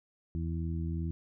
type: harmonic tone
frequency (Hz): 82.3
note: E2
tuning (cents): -2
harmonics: 1 / 2 / 3 / 4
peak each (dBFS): -33 / -36 / -44 / -43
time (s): 0.35-1.11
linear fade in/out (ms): 0
effects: none